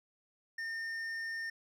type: tone with hard clipping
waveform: sine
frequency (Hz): 1818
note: A#6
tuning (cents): -44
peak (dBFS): -38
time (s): 0.58-1.5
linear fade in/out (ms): 5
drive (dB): 6
effects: none